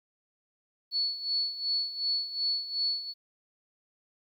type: tone with tremolo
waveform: sine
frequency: 4418 Hz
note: C#8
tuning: 7 cents flat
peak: -25 dBFS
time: 0.91-3.14 s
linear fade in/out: 50 ms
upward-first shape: sine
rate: 2.7 Hz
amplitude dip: 75%
effects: 11-bit